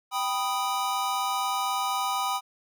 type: chord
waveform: square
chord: G augmented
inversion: none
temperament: equal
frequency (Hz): 784 / 987.8 / 1244.5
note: G5 / B5 / D#6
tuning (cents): 0 / 0 / 0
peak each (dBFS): -31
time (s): 0.11-2.41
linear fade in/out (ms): 50
effects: none